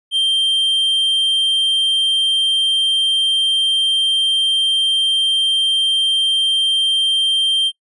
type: tone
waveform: triangle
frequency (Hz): 3160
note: G7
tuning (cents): +13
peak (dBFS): -11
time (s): 0.11-7.72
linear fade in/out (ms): 50
effects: noise-tail reverb RT60 0.1 s tail -24 dB re dry + resampled to 24000 Hz